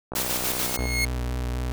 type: click train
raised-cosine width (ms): 1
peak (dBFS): -18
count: 47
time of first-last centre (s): 0.12-0.855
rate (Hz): 62.6
type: noise with tremolo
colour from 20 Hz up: white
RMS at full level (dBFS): -26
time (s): 0.15-0.77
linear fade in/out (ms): 10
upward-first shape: square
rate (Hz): 6.8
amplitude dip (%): 35
type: tone with exponential growth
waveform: sawtooth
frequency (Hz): 2161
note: C#7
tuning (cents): -45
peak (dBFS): -17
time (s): 0.4-1.05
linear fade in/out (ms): 5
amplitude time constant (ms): 140
type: tone with vibrato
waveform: 35% pulse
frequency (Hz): 61.74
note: B1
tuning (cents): 0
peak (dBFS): -24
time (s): 0.79-1.72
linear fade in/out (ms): 0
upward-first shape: sine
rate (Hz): 3.9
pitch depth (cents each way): 21
effects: none